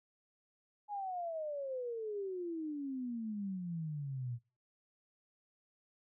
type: exponential sweep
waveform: sine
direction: down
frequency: 842 to 116.54 Hz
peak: -37 dBFS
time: 0.88-4.39 s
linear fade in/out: 50 ms
effects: noise-tail reverb RT60 0.3 s tail -20 dB re dry

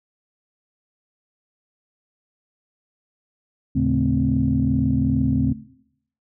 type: tone cluster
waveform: sine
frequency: 79.2 / 114.7 / 140.7 / 218.4 / 260.8 Hz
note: D#2 / A#2 / C#3 / A3 / C4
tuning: +31 / -28 / +26 / -13 / -5 cents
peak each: -25 / -28 / -22 / -24 / -20 dBFS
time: 3.75-5.53 s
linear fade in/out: 10 ms
effects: noise-tail reverb RT60 0.7 s tail -17 dB re dry + tanh soft clip ceiling -7 dBFS

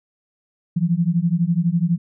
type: beating tone pair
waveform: sine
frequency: 164.9 / 176.9 Hz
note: E3 / F3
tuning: +1 / +23 cents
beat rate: 12 Hz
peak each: -19 dBFS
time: 0.76-1.98 s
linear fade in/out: 10 ms
effects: none

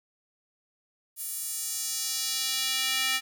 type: tone with high-pass filter sweep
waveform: square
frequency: 261.6 Hz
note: C4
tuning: in tune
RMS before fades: -30 dBFS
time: 1.16-3.21 s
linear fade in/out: 50 ms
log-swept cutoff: 11000 to 2200 Hz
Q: 1.3
effects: none

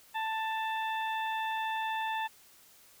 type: harmonic tone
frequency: 884 Hz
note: A5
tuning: 8 cents sharp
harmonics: 1 / 2 / 3 / 4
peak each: -32 / -38 / -42 / -44 dBFS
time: 0.14-2.28 s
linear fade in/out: 20 ms
effects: white hiss -59 dBFS RMS until 3 s

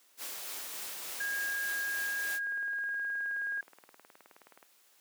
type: noise with tremolo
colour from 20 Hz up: white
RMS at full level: -40 dBFS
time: 0.17-2.4 s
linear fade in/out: 50 ms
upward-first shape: triangle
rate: 3.4 Hz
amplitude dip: 25%
type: tone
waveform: sine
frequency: 1632 Hz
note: G#6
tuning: 31 cents flat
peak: -32 dBFS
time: 1.2-3.61 s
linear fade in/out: 5 ms
type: click train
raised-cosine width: 0.5 ms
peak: -38 dBFS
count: 42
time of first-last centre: 2.47-4.628 s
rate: 19 Hz
effects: white hiss -65 dBFS RMS until 5 s + high-pass 300 Hz 12 dB/octave

